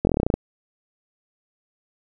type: slowing click train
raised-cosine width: 2 ms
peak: -6 dBFS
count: 11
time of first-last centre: 0.05-0.34 s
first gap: 21 ms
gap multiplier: 1.07
effects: none